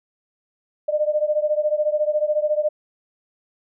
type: beating tone pair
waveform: sine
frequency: 599 / 613 Hz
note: D5 / D#5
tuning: +34 / -26 cents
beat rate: 14 Hz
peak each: -20 / -22 dBFS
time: 0.88-2.69 s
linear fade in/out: 10 ms
effects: none